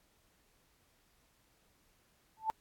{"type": "tone with exponential growth", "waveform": "sine", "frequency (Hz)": 880, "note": "A5", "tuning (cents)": 0, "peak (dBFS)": -26, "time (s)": [2.37, 2.5], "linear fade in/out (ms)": 0, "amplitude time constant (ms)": 28, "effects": ["pink hiss -71 dBFS RMS until 2.6 s", "AAC 64 kbps"]}